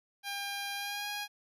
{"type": "tone with pitch glide", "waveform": "10% pulse", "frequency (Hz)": [802, 823.1], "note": ["G5", "G#5"], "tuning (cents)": [39, -16], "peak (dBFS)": -27, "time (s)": [0.23, 1.28], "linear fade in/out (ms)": 50, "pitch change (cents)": 45, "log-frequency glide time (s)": [0.75, 1.08], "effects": ["resampled to 32000 Hz"]}